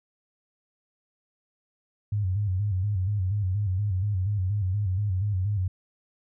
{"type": "tone with vibrato", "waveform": "sine", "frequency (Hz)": 98, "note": "G2", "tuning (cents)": 0, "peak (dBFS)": -23, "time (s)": [2.12, 5.68], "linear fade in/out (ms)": 5, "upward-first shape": "square", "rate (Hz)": 4.2, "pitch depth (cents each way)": 100, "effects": []}